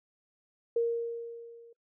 sine tone with level ramp, 466.2 Hz, A#4, in tune, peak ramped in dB -23 to -51 dBFS, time 0.76-1.73 s, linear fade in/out 5 ms, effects noise-tail reverb RT60 0.1 s tail -24 dB re dry

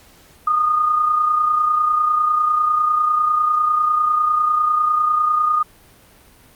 sine tone with amplitude modulation, 1228 Hz, D#6, 23 cents flat, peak -12 dBFS, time 0.47-5.63 s, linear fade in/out 5 ms, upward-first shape sine, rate 30 Hz, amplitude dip 45%, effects pink hiss -49 dBFS RMS until 6.55 s + Opus 48 kbps

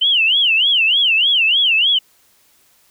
sine tone with vibrato, 2960 Hz, F#7, in tune, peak -11 dBFS, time 0.01-1.99 s, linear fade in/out 10 ms, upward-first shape sine, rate 3.3 Hz, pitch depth 230 cents each way, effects white hiss -55 dBFS RMS until 2.9 s

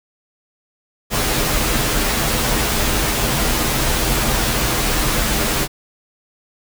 pink noise with comb filter, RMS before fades -18 dBFS, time 1.1-5.68 s, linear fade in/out 50 ms, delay 11 ms, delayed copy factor -0.65, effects none

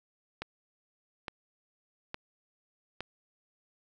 click train, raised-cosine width 0.3 ms, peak -20 dBFS, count 4, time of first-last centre 0.42-3.006 s, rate 1.16 Hz, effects none

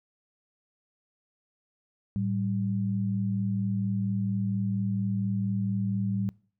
sine tone pair together, 110 / 194.31 Hz, A2 / G3, 0 / -15 cents, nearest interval minor seventh, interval 985 cents, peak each -29 / -28 dBFS, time 2.16-6.29 s, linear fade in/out 0 ms, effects noise-tail reverb RT60 0.5 s tail -25 dB re dry

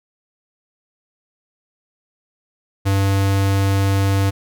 square tone, 98 Hz, G2, in tune, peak -15 dBFS, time 2.85-4.31 s, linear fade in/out 20 ms, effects none

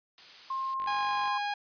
blue noise, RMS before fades -43 dBFS, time 0.18-0.74 s, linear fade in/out 0 ms
sine tone with pitch glide, 1063 to 1044.7 Hz, C6 to C6, +27 to -3 cents, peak -30 dBFS, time 0.5-1.38 s, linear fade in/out 5 ms, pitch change -30 cents, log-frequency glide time 0.79-1.19 s
click train, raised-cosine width 0.3 ms, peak -30 dBFS, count 24, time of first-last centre 0.8-1.277 s, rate 48.2 Hz
sawtooth tone, 821 Hz, G#5, 20 cents flat, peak -26 dBFS, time 0.87-1.54 s, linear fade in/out 5 ms
effects resampled to 11025 Hz

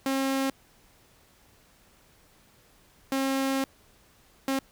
sawtooth tone bursts at uneven times, 269.2 Hz, C4, 49 cents sharp, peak -21 dBFS, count 3, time 0.06-0.5 / 3.12-3.64 / 4.48-4.59 s, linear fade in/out 2 ms, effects pink hiss -60 dBFS RMS until 4.71 s

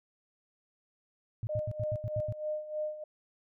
sine tone bursts, 111.5 Hz, A2, 23 cents sharp, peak -31 dBFS, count 8, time 1.43-2.324 s, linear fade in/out 0 ms, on 40 ms, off 82 ms
sine tone with tremolo, 610 Hz, D#5, 34 cents flat, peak -30 dBFS, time 1.49-3.04 s, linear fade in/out 5 ms, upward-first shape sine, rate 3.2 Hz, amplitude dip 75%
effects none

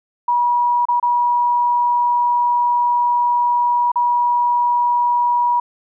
sine tone with dropouts, 965 Hz, B5, 40 cents flat, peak -13 dBFS, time 0.28-5.6 s, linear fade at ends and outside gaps 5 ms, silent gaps 0.854-0.885 / 0.999-1.027 / 3.918-3.957 s, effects none

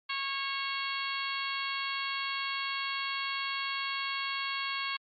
harmonic tone with a mistuned harmonic, 550 Hz, C#5, 14 cents flat, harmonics 2 / 3 / 4 / 5 / 6 / 7 / 8, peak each -37 / -41 / -38 / -39 / -40 / -45 / -41 dBFS, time 0.09-4.97 s, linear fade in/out 10 ms, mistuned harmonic 3, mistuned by -18 cents, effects Opus 48 kbps

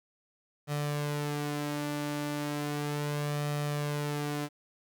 sawtooth tone with flanger, 146.83 Hz, D3, in tune, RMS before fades -33 dBFS, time 0.67-4.49 s, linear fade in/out 50 ms, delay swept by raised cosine 1.6 to 3.5 ms, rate 0.35 Hz, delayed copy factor +0.5, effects 10-bit

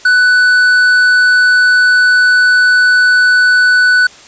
sine tone with tanh clipping, 1490 Hz, F#6, 12 cents sharp, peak -7 dBFS, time 0.05-4.07 s, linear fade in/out 5 ms, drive 8 dB, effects white hiss -37 dBFS RMS until 4.27 s + resampled to 16000 Hz

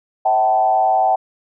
sine tone with frequency modulation, 762 Hz, G5, 49 cents flat, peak -12 dBFS, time 0.25-1.16 s, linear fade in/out 10 ms, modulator 110 Hz, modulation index 0.87, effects none

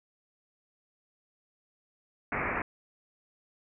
white low-pass noise, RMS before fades -32 dBFS, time 2.32-2.62 s, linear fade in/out 2 ms, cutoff 2400 Hz, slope 96 dB/octave, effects none

